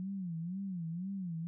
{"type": "tone with vibrato", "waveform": "sine", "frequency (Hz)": 179.3, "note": "F3", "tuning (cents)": 46, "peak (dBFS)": -36, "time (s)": [0, 1.47], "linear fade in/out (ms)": 0, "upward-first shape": "sine", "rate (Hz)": 2, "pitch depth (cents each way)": 170, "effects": []}